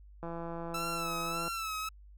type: click train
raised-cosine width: 1 ms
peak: -27 dBFS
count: 211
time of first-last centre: 0.23-1.48 s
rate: 168 Hz
type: tone with vibrato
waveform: sawtooth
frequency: 1318.5 Hz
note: E6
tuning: in tune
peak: -31 dBFS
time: 0.74-1.89 s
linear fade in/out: 5 ms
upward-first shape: sine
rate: 1.7 Hz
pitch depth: 62 cents each way
effects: added 50 Hz sine -51 dBFS peak until 2.17 s